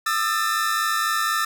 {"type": "tone cluster", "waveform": "45% pulse", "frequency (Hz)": [1218, 1322, 1780], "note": ["D#6", "E6", "A6"], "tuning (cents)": [-37, 5, 20], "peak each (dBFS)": [-26, -24, -25], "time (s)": [0.06, 1.45], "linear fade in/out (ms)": 5, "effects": []}